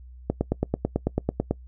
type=click train; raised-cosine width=2 ms; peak=-9 dBFS; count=12; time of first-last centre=0.3-1.51 s; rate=9.09 Hz; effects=noise-tail reverb RT60 0.1 s tail -23 dB re dry + added 62 Hz sine -42 dBFS peak until 1.67 s